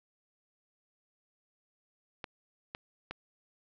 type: clicks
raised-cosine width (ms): 0.3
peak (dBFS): -22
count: 3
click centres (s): 2.242 / 2.749 / 3.11
effects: low-pass 5000 Hz 12 dB/octave